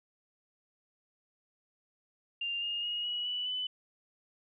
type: tone with pitch steps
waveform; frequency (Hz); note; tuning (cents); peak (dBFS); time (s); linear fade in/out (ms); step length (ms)
sine; 2794 / 2835 / 2876 / 2918 / 2960 / 3003; F7 / F7 / F#7 / F#7 / F#7 / F#7; 0 / +25 / -50 / -25 / 0 / +25; -32; 2.41-3.67; 5; 210
effects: none